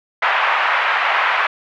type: band-pass noise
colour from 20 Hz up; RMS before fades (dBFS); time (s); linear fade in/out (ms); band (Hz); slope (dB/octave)
pink; -17; 0.22-1.47; 5; 810 to 2500; 24
effects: none